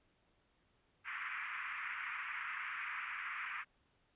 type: band-pass noise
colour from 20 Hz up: white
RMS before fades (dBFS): -43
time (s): 1.04-3.65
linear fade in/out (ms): 50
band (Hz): 1100 to 2400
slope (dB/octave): 48
effects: pink hiss -75 dBFS RMS until 4.15 s + resampled to 8000 Hz